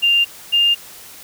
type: tone pair in turn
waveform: sine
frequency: 2794 / 2808 Hz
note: F7 / F7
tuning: 0 / +9 cents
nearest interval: unison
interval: 9 cents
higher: second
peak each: -11 / -11 dBFS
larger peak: neither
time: 0.02-0.25 / 0.52-0.75 s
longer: neither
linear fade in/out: 20 ms
effects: white hiss -39 dBFS RMS until 1.23 s